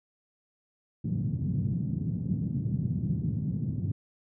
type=band-pass noise; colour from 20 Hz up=white; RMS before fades=-30 dBFS; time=1.04-3.92 s; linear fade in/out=5 ms; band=100 to 180 Hz; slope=24 dB/octave; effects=none